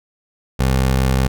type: tone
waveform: 20% pulse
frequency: 65.41 Hz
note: C2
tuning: in tune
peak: -9 dBFS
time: 0.59-1.28 s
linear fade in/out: 10 ms
effects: none